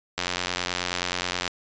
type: click train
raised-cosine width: 0.2 ms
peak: -8 dBFS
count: 117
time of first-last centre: 0.18-1.478 s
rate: 89.4 Hz
effects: resampled to 16000 Hz